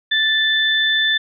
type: tone pair together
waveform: sine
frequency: 1760 / 3527 Hz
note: A6 / A7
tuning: 0 / +3 cents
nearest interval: octave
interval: 1203 cents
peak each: -17 dBFS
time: 0.11-1.18 s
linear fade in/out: 10 ms
effects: none